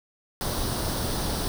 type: noise with comb filter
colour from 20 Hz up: pink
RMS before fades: -28 dBFS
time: 0.41-1.48 s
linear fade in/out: 0 ms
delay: 0.21 ms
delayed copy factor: +0.6
effects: none